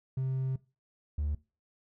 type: tone pair in turn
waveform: triangle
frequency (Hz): 131.6 / 74.02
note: C3 / D2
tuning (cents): +10 / +14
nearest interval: minor seventh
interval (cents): 996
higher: first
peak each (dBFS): -26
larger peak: neither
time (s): 0.17-0.56 / 1.18-1.35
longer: first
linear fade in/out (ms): 5
effects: noise-tail reverb RT60 0.3 s tail -22 dB re dry + tanh soft clip ceiling -23 dBFS